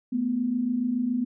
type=tone pair together; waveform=sine; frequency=221.3 / 248.4 Hz; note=A3 / B3; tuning=+10 / +10 cents; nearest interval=major second; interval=200 cents; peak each=-30 / -24 dBFS; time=0.12-1.25 s; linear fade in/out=10 ms; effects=none